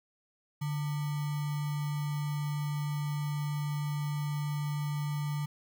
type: tone with sample-and-hold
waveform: sine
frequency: 146.83 Hz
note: D3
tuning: in tune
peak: -30 dBFS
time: 0.61-5.46 s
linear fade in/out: 10 ms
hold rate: 1050 Hz
effects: none